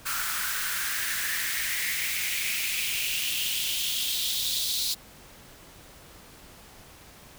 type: noise with high-pass filter sweep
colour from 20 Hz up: white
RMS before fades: -29 dBFS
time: 0.05-4.95 s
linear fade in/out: 20 ms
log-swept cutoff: 1300 to 4100 Hz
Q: 4.4
effects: pink hiss -50 dBFS RMS until 7.38 s